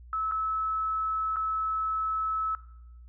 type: tone with dropouts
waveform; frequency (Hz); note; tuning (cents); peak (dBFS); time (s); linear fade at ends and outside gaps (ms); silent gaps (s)
sine; 1300; E6; -24; -27; 0.13-2.55; 1; 0.313-0.32 / 1.36-1.367
effects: noise-tail reverb RT60 0.8 s tail -17 dB re dry + added 60 Hz sine -46 dBFS peak until 3.08 s